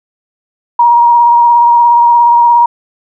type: tone with vibrato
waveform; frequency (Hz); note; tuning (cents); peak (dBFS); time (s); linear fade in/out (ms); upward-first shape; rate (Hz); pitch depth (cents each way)
sine; 948; A#5; +29; -3; 0.79-2.66; 5; triangle; 17; 22
effects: none